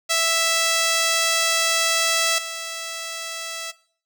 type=tone with level steps; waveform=5% pulse; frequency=659.3 Hz; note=E5; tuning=in tune; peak=-7 / -18 dBFS; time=0.09-3.72 s; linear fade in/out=20 ms; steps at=2.38 s; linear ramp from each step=5 ms; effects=noise-tail reverb RT60 0.5 s tail -19 dB re dry